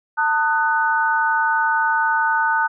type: chord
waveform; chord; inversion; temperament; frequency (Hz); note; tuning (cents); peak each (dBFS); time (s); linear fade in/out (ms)
sine; D# diminished; second; just; 896 / 1244.5 / 1493.4; A5 / D#6 / F#6; +31 / 0 / +16; -19 / -24 / -19; 0.17-2.68; 20
effects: none